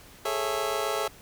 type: chord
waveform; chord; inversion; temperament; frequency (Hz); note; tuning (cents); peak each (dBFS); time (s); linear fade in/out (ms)
25% pulse; A major seventh; third; just; 412.5 / 440 / 550 / 660; G#4 / A4 / C#5 / E5; -12 / 0 / -14 / +2; -29; 0.25-1.08; 5
effects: pink hiss -51 dBFS RMS until 1.21 s